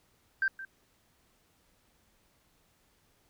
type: tone with echo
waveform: sine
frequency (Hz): 1568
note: G6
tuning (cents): 0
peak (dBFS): -24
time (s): 0.42-0.48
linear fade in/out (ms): 2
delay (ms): 170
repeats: 1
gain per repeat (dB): -15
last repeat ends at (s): 0.65
effects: tanh soft clip ceiling -20 dBFS + pink hiss -69 dBFS RMS until 3.29 s